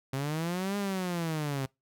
sawtooth linear two-way sweep, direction up then down, 131.1 to 204.5 to 131.1 Hz, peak -26 dBFS, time 0.13-1.66 s, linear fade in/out 5 ms, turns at 0.77 s, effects noise-tail reverb RT60 0.2 s tail -24 dB re dry

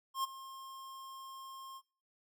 square tone with ADSR envelope, 1068 Hz, C6, 35 cents sharp, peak -31 dBFS, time 0.14-1.82 s, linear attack 98 ms, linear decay 18 ms, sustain -16 dB, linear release 54 ms, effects noise-tail reverb RT60 0.4 s tail -23 dB re dry

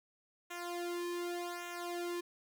sawtooth tone with flanger, 349.2 Hz, F4, in tune, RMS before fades -40 dBFS, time 0.5-2.21 s, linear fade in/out 10 ms, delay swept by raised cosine 0.21 to 1.41 ms, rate 0.86 Hz, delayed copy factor -0.95, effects none

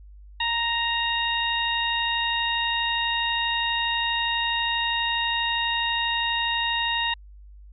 harmonic tone, 932.3 Hz, A#5, in tune, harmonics 1 / 2 / 3 / 4, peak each -28 / -28 / -28 / -28 dBFS, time 0.4-7.14 s, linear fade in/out 5 ms, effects added 50 Hz sine -43 dBFS peak until 7.72 s

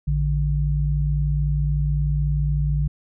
sine tone pair together, 56.87 / 146.83 Hz, A#1 / D3, -42 / 0 cents, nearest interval octave + major third, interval 1642 cents, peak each -21 dBFS, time 0.07-2.88 s, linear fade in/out 10 ms, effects none

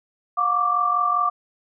sine tone cluster, 716 / 1133 / 1178 Hz, F5 / C#6 / D6, +43 / +37 / +5 cents, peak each -27 / -25 / -19 dBFS, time 0.37-1.3 s, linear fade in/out 10 ms, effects none

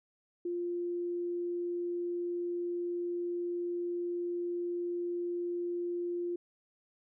sine tone, 349.2 Hz, F4, in tune, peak -32 dBFS, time 0.45-6.36 s, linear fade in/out 5 ms, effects none

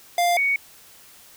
square / sine tone pair in turn, 698.5 / 2232 Hz, F5 / C#7, 0 / +11 cents, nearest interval octave + minor sixth, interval 2011 cents, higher second, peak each -18 dBFS, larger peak neither, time 0.18-0.37 / 0.37-0.56 s, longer neither, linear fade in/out 2 ms, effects white hiss -49 dBFS RMS until 1.36 s

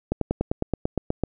slowing click train, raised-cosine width 2 ms, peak -9 dBFS, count 11, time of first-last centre 0.12-1.237 s, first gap 93 ms, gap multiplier 1.04, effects none

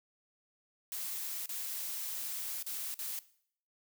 blue noise with dropouts, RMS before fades -39 dBFS, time 0.92-3.19 s, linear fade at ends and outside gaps 1 ms, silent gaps 1.459-1.491 / 2.626-2.664 / 2.942-2.99 s, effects noise-tail reverb RT60 0.6 s tail -18 dB re dry

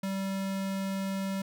square tone, 193.8 Hz, G3, 20 cents flat, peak -31 dBFS, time 0.03-1.42 s, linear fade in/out 5 ms, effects none

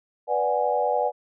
sine chord, G# half-diminished seventh, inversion first, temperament equal, 493.9 / 587.3 / 740 / 830.6 Hz, B4 / D5 / F#5 / G#5, 0 / 0 / 0 / 0 cents, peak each -26 dBFS, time 0.27-1.12 s, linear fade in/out 50 ms, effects none

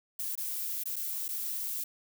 violet noise with dropouts, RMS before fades -35 dBFS, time 0.19-1.84 s, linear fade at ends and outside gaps 5 ms, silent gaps 0.354-0.376 / 0.837-0.856 / 0.959-0.963 / 1.282-1.288 s, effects none

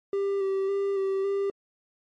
triangle tone with vibrato, 392 Hz, G4, in tune, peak -22 dBFS, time 0.13-1.5 s, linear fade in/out 2 ms, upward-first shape square, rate 1.8 Hz, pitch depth 20 cents each way, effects MP3 48 kbps

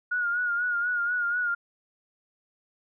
sine tone with vibrato, 1436 Hz, F6, 48 cents sharp, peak -24 dBFS, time 0.11-1.55 s, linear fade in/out 10 ms, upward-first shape sine, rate 4.1 Hz, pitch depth 49 cents each way, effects none

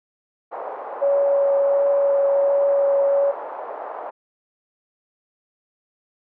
white band-pass noise, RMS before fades -32 dBFS, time 0.51-4.11 s, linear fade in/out 20 ms, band 500 to 930 Hz, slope 24 dB/octave
sine tone with vibrato, 560 Hz, C#5, 18 cents sharp, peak -15 dBFS, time 1.01-3.32 s, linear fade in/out 20 ms, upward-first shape triangle, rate 1.4 Hz, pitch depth 9 cents each way
effects none

